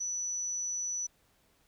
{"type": "tone", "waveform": "sine", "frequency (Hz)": 5940, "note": "F#8", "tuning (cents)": 6, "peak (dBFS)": -32, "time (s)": [0, 1.07], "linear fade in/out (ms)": 10, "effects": ["pink hiss -69 dBFS RMS until 1.67 s"]}